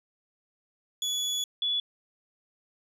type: tone pair in turn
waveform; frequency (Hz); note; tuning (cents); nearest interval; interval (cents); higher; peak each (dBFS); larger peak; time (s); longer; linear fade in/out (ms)
30% pulse / sine; 3407 / 3421; G#7 / A7; +44 / -49; unison; 7; second; -25; neither; 1.02-1.44 / 1.62-1.8; first; 2
effects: resampled to 32000 Hz